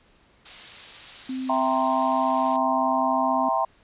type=noise; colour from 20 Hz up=blue; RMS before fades=-34 dBFS; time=0.45-2.57 s; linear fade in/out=10 ms
type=tone; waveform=sine; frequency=260 Hz; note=C4; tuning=11 cents flat; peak=-27 dBFS; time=1.29-3.49 s; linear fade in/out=5 ms
type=chord; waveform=sine; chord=C dominant seventh; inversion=first; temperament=equal; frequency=659.3 / 784 / 932.3 / 1046.5 Hz; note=E5 / G5 / Bb5 / C6; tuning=0 / 0 / 0 / 0 cents; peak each=-26 dBFS; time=1.49-3.65 s; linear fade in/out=5 ms
effects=pink hiss -59 dBFS RMS until 3.83 s + resampled to 8000 Hz